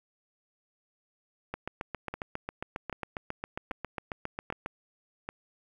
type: two click trains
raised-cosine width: 0.5 ms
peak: -20 / -19 dBFS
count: 5 / 24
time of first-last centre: 2.14-5.29 / 1.54-4.661 s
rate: 1.27 / 7.37 Hz
effects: 9-bit